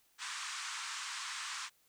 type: band-pass noise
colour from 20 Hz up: pink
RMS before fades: -42 dBFS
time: 0.18-1.7 s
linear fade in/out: 50 ms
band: 1000 to 8600 Hz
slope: 48 dB/octave
effects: white hiss -71 dBFS RMS until 1.88 s